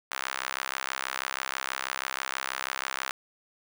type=tone with high-pass filter; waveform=sawtooth; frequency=66.2 Hz; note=C2; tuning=21 cents sharp; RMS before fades=-34 dBFS; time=0.11-3.11 s; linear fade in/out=0 ms; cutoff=1300 Hz; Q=1.4; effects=none